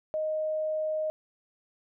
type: tone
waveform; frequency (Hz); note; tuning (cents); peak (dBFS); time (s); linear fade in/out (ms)
sine; 622; D#5; -1; -27; 0.14-1.1; 0
effects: none